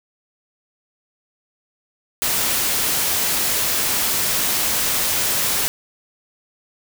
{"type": "noise", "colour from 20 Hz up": "white", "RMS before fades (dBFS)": -20, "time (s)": [2.22, 5.68], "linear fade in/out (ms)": 0, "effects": []}